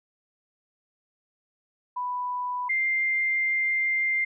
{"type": "tone pair in turn", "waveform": "sine", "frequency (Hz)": [990, 2098], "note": ["B5", "C7"], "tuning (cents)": [4, 4], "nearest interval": "octave + minor second", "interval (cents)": 1300, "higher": "second", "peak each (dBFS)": [-27, -22], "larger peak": "second", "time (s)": [[1.96, 2.69], [2.69, 4.25]], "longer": "second", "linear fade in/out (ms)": 10, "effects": []}